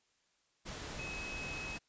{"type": "tone in noise", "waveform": "sine", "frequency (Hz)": 2561, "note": "D#7", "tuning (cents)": 49, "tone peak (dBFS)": -42, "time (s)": [0.98, 1.78], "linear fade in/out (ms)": 20, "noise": "pink", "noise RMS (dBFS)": -44, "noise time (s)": [0.65, 1.79], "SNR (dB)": -1, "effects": ["white hiss -75 dBFS RMS until 1.88 s", "resampled to 16000 Hz"]}